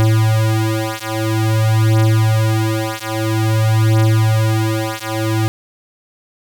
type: beating tone pair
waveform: square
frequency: 110 / 110.5 Hz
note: A2 / A2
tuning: 0 / +8 cents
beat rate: 0.5 Hz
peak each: -16 dBFS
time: 0-5.48 s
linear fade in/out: 0 ms
effects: 7-bit